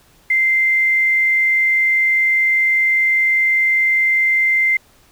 sine tone with quantisation, 2085 Hz, C7, 7 cents flat, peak -12 dBFS, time 0.3-4.77 s, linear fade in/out 5 ms, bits 7, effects pink hiss -52 dBFS RMS until 5.11 s

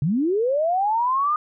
sine linear sweep, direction up, 128.7 to 1236 Hz, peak -18 dBFS, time 0.02-1.36 s, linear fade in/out 2 ms, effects none

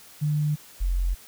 sine tone pair in turn, 150 / 44.6 Hz, D3 / F1, +37 / +37 cents, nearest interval octave + major sixth, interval 2100 cents, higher first, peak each -21 dBFS, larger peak neither, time 0.21-0.56 / 0.8-1.15 s, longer neither, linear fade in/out 20 ms, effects white hiss -49 dBFS RMS until 1.27 s

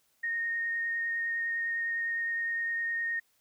sine tone with vibrato, 1851 Hz, A#6, 13 cents flat, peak -29 dBFS, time 0.23-3.2 s, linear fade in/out 10 ms, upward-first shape sine, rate 9.8 Hz, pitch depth 10 cents each way, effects white hiss -71 dBFS RMS until 3.4 s

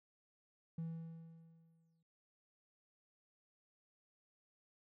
triangle tone with exponential decay, 164.2 Hz, E3, 6 cents flat, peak -36 dBFS, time 0.78-2.03 s, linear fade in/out 5 ms, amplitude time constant 270 ms, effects noise-tail reverb RT60 0.5 s tail -25 dB re dry + tanh soft clip ceiling -34 dBFS

